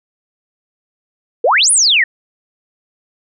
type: exponential two-way sweep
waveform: sine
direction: up then down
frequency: 422.3 to 10548 to 1755 Hz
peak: -8 dBFS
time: 1.44-2.04 s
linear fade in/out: 5 ms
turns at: 1.71 s
effects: none